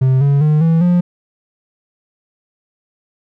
triangle tone with pitch steps, 130.81 / 141.01 / 152.01 / 163.86 / 176.64 Hz, C3 / C#3 / D#3 / E3 / F3, 0 / +30 / -40 / -10 / +20 cents, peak -7 dBFS, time 0.01-1.01 s, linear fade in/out 10 ms, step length 200 ms, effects none

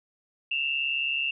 sine tone pair together, 2655 / 2794 Hz, E7 / F7, +12 / 0 cents, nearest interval minor second, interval 88 cents, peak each -28 dBFS, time 0.51-1.31 s, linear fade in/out 5 ms, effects none

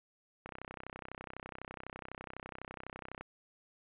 click train, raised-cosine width 0.5 ms, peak -28 dBFS, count 89, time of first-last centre 0.46-3.21 s, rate 32 Hz, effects resampled to 8000 Hz

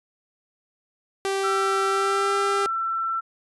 sawtooth tone with pitch glide, 390 to 398.9 Hz, G4 to G4, -9 to +30 cents, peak -19 dBFS, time 1.25-2.66 s, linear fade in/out 0 ms, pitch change +39 cents, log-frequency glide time 1.86-2.34 s
sine tone, 1341 Hz, E6, 29 cents sharp, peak -23 dBFS, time 1.43-3.21 s, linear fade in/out 20 ms
effects resampled to 24000 Hz

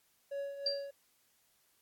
triangle tone with tremolo, 560 Hz, C#5, 18 cents sharp, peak -33 dBFS, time 0.31-0.91 s, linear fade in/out 10 ms, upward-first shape triangle, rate 3 Hz, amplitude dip 65%
sine tone with exponential decay, 4720 Hz, D8, 8 cents sharp, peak -27 dBFS, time 0.66-0.87 s, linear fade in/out 5 ms, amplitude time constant 44 ms
effects white hiss -72 dBFS RMS until 1.81 s + AAC 64 kbps

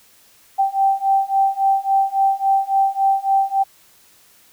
sine beating tone pair, 779 / 782.6 Hz, G5 / G5, -11 / -3 cents, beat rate 3.6 Hz, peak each -18 / -17 dBFS, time 0.58-3.64 s, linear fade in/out 20 ms, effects white hiss -52 dBFS RMS until 4.52 s

